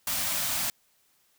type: band-stop noise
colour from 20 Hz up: white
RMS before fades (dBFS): -29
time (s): 0.07-0.7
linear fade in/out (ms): 2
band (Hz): 310 to 540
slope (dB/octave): 96
effects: white hiss -67 dBFS RMS until 1.38 s